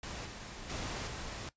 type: noise with level steps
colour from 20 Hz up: pink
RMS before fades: -42 / -46 / -39 / -42 dBFS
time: 0.03-1.49 s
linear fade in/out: 2 ms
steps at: 0.25 / 0.69 / 1.07 s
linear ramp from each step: 10 ms
effects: noise-tail reverb RT60 0.1 s tail -17 dB re dry + resampled to 16000 Hz